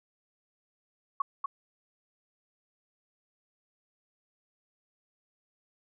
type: tone with echo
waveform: sine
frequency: 1108.7 Hz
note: C#6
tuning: in tune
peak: -24 dBFS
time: 1.2-1.22 s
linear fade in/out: 5 ms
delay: 240 ms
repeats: 1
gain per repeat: -4 dB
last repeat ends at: 1.46 s
effects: none